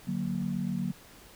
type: chord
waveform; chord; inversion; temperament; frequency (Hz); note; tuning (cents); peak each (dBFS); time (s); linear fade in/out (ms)
sine; D augmented; none; equal; 146.83 / 185 / 233.1; D3 / F#3 / A#3; 0 / 0 / 0; -36 / -31 / -34; 0.07-0.92; 10
effects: pink hiss -53 dBFS RMS until 1.35 s